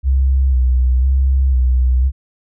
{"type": "tone with vibrato", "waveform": "sine", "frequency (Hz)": 64.7, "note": "C2", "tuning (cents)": -19, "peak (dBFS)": -10, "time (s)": [0.03, 2.12], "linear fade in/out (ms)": 50, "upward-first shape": "square", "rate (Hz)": 1, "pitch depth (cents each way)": 45, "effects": []}